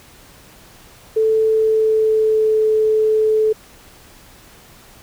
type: tone with pitch glide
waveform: sine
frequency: 440 to 434.2 Hz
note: A4 to A4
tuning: 0 to -23 cents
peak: -12 dBFS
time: 1.16-3.53 s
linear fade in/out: 10 ms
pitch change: -23 cents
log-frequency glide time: 1.43-2.66 s
effects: pink hiss -45 dBFS RMS until 5.02 s